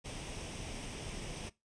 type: noise with comb filter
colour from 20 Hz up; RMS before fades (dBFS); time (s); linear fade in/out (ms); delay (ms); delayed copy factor
pink; -43; 0.04-1.5; 20; 0.35; +0.5
effects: noise-tail reverb RT60 0.2 s tail -19 dB re dry + resampled to 22050 Hz